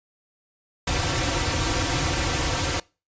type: noise with comb filter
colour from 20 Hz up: pink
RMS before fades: -24 dBFS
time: 0.87-2.8 s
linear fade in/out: 5 ms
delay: 4.8 ms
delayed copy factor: -0.9
effects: noise-tail reverb RT60 0.3 s tail -24 dB re dry + resampled to 16000 Hz